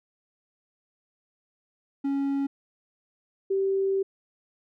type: tone pair in turn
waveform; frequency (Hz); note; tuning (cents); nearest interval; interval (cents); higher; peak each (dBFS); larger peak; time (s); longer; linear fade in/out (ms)
triangle / sine; 277.2 / 388.3; C#4 / G4; 0 / -16; tritone; 584; second; -22; neither; 2.04-2.47 / 3.5-4.03; second; 10
effects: none